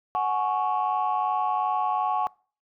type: chord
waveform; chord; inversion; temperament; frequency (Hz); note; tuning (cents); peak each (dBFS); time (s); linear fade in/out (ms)
sine; F# suspended second; none; equal with one note detuned; 740 / 842.7 / 1108.7; F#5 / G#5 / C#6; 0 / +25 / 0; -26; 0.15-2.27; 0
effects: noise-tail reverb RT60 0.4 s tail -24 dB re dry + tanh soft clip ceiling -16 dBFS